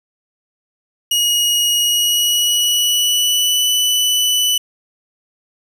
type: tone with pitch glide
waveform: sawtooth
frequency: 2888 to 2981 Hz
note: F#7 to F#7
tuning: -43 to +12 cents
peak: -10 dBFS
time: 1.11-4.58 s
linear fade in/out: 5 ms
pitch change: +55 cents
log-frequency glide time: 1.78-3.67 s
effects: none